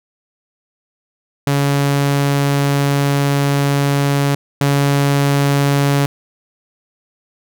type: tone pair in turn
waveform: sawtooth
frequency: 141.1 / 141.1 Hz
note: C#3 / C#3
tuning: +31 / +31 cents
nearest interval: unison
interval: 0 cents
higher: neither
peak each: -9 / -8 dBFS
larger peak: second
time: 1.47-4.35 / 4.61-6.06 s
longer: first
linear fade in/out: 2 ms
effects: none